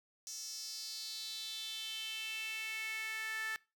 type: tone with high-pass filter sweep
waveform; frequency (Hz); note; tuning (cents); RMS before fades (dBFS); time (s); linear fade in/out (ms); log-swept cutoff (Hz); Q
sawtooth; 440; A4; 0; -42; 0.27-3.56; 0; 5900 to 1700; 4.9
effects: noise-tail reverb RT60 0.3 s tail -23 dB re dry